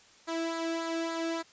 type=tone with flanger; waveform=sawtooth; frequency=329.9 Hz; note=E4; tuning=1 cent sharp; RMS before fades=-33 dBFS; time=0.27-1.43 s; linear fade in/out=20 ms; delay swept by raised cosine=0.34 to 1 ms; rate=3.5 Hz; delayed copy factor=-0.6; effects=white hiss -58 dBFS RMS until 1.52 s + resampled to 16000 Hz